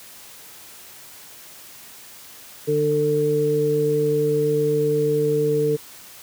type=harmonic tone; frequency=149.3 Hz; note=D3; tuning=29 cents sharp; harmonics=1 / 2 / 3; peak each=-25 / -28 / -18 dBFS; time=2.67-5.77 s; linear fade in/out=20 ms; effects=white hiss -43 dBFS RMS until 6.22 s + high-pass 60 Hz 12 dB/octave